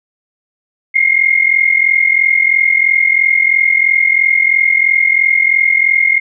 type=tone pair together; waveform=sine; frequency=2112 / 2155 Hz; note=C7 / C#7; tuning=+16 / -49 cents; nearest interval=unison; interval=35 cents; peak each=-11 dBFS; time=0.94-6.2 s; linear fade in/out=20 ms; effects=none